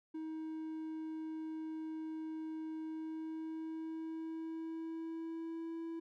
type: tone with pitch glide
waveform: triangle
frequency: 316.5 to 330.1 Hz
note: D#4 to E4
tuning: +30 to +2 cents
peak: -38 dBFS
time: 0.14-6 s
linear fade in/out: 10 ms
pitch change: +72 cents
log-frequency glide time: 2.83-5.85 s
effects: none